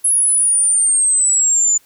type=exponential sweep; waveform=sine; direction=down; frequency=10720 to 7000 Hz; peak=-11 dBFS; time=0.04-1.78 s; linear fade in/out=10 ms; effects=white hiss -53 dBFS RMS until 1.85 s